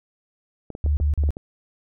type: clicks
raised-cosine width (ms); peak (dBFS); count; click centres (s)
2; -20; 7; 0.703 / 0.751 / 0.862 / 1.001 / 1.237 / 1.29 / 1.369
type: tone bursts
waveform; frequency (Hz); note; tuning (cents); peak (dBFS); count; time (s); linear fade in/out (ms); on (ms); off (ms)
sine; 73.42; D2; 0; -17; 3; 0.84-1.306; 0; 130; 38
effects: none